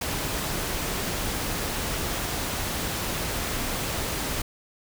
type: noise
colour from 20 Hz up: pink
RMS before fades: -29 dBFS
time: 0.01-4.42 s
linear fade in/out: 5 ms
effects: none